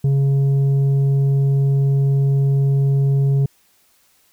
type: tone with tanh clipping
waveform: sine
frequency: 138 Hz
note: C#3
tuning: 7 cents flat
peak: -14 dBFS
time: 0.04-3.46 s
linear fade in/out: 5 ms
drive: 5 dB
effects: white hiss -58 dBFS RMS until 4.32 s